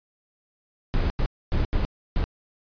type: noise bursts at uneven times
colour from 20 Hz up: brown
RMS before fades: -22 dBFS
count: 5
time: 0.94-1.1 / 1.19-1.26 / 1.52-1.65 / 1.73-1.85 / 2.16-2.24 s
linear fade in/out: 0 ms
effects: resampled to 11025 Hz